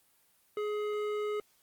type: tone with hard clipping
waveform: sine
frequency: 420 Hz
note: G#4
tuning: 19 cents sharp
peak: -33 dBFS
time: 0.57-1.4 s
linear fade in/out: 2 ms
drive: 12 dB
effects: white hiss -68 dBFS RMS until 1.62 s + Opus 32 kbps

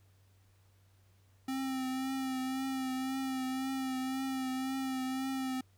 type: tone with vibrato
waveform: square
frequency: 262.8 Hz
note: C4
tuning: 8 cents sharp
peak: -34 dBFS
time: 1.48-5.61 s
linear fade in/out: 5 ms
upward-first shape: triangle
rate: 1.9 Hz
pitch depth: 31 cents each way
effects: added 96 Hz sine -63 dBFS peak until 5.77 s + pink hiss -72 dBFS RMS until 5.77 s

